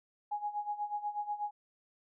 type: tone with tremolo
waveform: sine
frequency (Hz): 830.6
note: G#5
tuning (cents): 0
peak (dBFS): -31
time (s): 0.31-1.51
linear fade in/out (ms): 10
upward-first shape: sine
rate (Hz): 8.2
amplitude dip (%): 80
effects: none